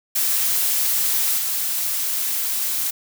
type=noise with level steps; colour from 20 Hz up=blue; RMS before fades=-20 / -23 dBFS; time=0.15-2.91 s; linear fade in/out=10 ms; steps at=1.37 s; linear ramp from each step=20 ms; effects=none